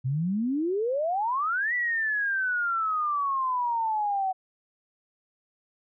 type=exponential two-way sweep; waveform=sine; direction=up then down; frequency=123.47 to 1980 to 747 Hz; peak=-24 dBFS; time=0.04-4.33 s; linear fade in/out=20 ms; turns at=1.74 s; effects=none